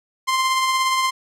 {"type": "tone with tremolo", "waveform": "sawtooth", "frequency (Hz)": 1046.5, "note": "C6", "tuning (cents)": 0, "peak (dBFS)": -12, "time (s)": [0.27, 1.11], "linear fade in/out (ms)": 20, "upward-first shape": "triangle", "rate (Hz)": 17, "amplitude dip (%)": 35, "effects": ["low-pass 10000 Hz 12 dB/octave"]}